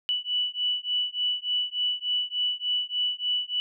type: beating tone pair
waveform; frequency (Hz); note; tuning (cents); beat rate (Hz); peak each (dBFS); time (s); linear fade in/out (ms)
sine; 2960 / 2963.4; F#7 / F#7; 0 / +2; 3.4; -28 / -28; 0.09-3.6; 0
effects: none